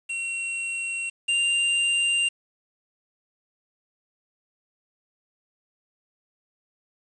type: tone pair in turn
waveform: square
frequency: 2734 / 2788 Hz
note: F7 / F7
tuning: -37 / -4 cents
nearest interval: unison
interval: 33 cents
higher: second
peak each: -28 / -21 dBFS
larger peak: second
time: 0.09-1.1 / 1.28-2.29 s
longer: neither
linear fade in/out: 10 ms
effects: resampled to 22050 Hz + 8-bit